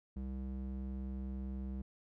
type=tone with band-pass filter; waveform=square; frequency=65.4 Hz; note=C2; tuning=in tune; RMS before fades=-41 dBFS; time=0.16-1.82 s; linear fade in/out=5 ms; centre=140 Hz; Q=2.3; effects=none